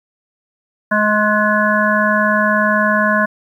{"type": "harmonic tone with a mistuned harmonic", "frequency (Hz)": 210.8, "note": "G#3", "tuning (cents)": 26, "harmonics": [1, 3, 5, 7, 8], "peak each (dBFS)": [-18, -18, -18, -18, -18], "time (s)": [0.91, 3.26], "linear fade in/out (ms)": 10, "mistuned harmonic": 8, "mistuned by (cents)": 17, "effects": ["8-bit"]}